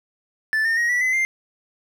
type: tone with pitch steps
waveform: triangle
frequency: 1755 / 1819 / 1885.3 / 1954.1 / 2025 / 2099 Hz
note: A6 / A#6 / A#6 / B6 / B6 / C7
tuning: -5 / -43 / +19 / -19 / +43 / +5 cents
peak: -16 dBFS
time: 0.53-1.25 s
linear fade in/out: 0 ms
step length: 120 ms
effects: none